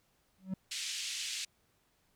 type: tone with exponential growth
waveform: triangle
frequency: 189 Hz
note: F#3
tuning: 37 cents sharp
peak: -28 dBFS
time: 0.38-0.54 s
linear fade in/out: 5 ms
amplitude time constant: 33 ms
type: band-pass noise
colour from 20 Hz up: pink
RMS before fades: -39 dBFS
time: 0.71-1.45 s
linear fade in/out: 5 ms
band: 2500 to 8100 Hz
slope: 24 dB/octave
effects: pink hiss -73 dBFS RMS until 2.15 s